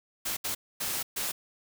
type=noise bursts at uneven times; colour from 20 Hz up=white; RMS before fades=-32 dBFS; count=4; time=0.25-0.37 / 0.44-0.55 / 0.8-1.03 / 1.16-1.32 s; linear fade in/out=10 ms; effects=none